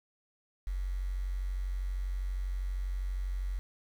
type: tone with quantisation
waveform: sine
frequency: 46.25 Hz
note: F#1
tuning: in tune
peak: -31 dBFS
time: 0.67-3.59 s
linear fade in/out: 0 ms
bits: 9
effects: none